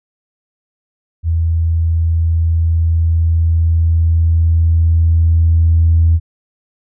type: tone with level ramp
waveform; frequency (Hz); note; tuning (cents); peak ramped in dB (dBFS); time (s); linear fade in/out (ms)
sine; 82.41; E2; 0; -11 to -6; 1.23-6.2; 50
effects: tanh soft clip ceiling -2 dBFS